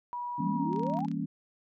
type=tone with pitch glide; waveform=sine; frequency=970 to 942.4 Hz; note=B5 to A#5; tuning=-31 to +19 cents; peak=-33 dBFS; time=0.13-0.99 s; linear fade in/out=0 ms; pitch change=-50 cents; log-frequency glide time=0.56-0.62 s
type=chord; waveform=sine; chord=E diminished seventh; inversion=none; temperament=equal with one note detuned; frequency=164.81 / 200.3 / 233.1 / 277.2 Hz; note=E3 / G3 / Bb3 / Db4; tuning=0 / +38 / 0 / 0 cents; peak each=-35 / -36 / -36 / -35 dBFS; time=0.38-1.26 s; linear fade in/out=10 ms
type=exponential sweep; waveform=sine; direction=up; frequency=157.1 to 867 Hz; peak=-33 dBFS; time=0.4-1.06 s; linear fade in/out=5 ms
type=clicks; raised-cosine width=0.2 ms; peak=-34 dBFS; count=12; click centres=0.731 / 0.762 / 0.795 / 0.834 / 0.867 / 0.899 / 0.938 / 0.97 / 1.005 / 1.048 / 1.084 / 1.115 s
effects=none